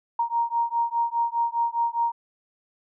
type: beating tone pair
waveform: sine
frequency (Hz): 932.3 / 937.2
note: A#5 / A#5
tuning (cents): 0 / +9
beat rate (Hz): 4.9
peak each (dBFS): -25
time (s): 0.19-2.12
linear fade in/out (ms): 5
effects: none